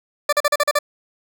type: tone bursts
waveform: 20% pulse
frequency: 587.3 Hz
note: D5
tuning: in tune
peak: -9 dBFS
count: 7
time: 0.29-0.789 s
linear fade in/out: 5 ms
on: 37 ms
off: 40 ms
effects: none